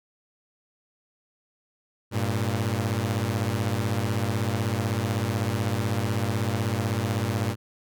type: beating tone pair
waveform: sawtooth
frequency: 99.5 / 115.5 Hz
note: G2 / A#2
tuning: +26 / -16 cents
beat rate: 16 Hz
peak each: -23 / -23 dBFS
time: 2.11-7.56 s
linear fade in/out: 50 ms
effects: none